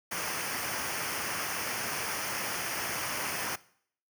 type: noise with comb filter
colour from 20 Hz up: pink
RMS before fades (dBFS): -34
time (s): 0.11-3.56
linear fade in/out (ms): 10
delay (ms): 0.26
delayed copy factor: -0.7
effects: noise-tail reverb RT60 0.6 s tail -20 dB re dry + high-pass 100 Hz 12 dB/octave